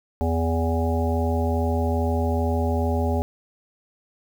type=harmonic tone; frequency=82.41 Hz; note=E2; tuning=in tune; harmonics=1 / 3 / 5 / 7 / 9 / 10; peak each=-22 / -27 / -29 / -30 / -32 / -32 dBFS; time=0.21-3.22 s; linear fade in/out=0 ms; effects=8-bit